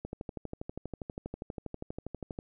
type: click train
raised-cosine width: 2 ms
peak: -24 dBFS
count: 30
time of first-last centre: 0.05-2.389 s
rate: 12.4 Hz
effects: none